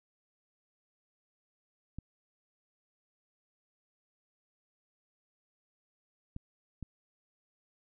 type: clicks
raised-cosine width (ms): 5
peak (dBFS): -28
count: 3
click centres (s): 1.986 / 6.364 / 6.827
effects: none